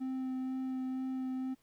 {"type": "tone with vibrato", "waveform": "triangle", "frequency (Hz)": 260, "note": "C4", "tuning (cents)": -11, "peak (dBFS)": -32, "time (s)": [0, 1.55], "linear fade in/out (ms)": 20, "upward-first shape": "sine", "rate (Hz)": 2.1, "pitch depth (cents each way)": 9, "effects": ["pink hiss -72 dBFS RMS until 1.62 s"]}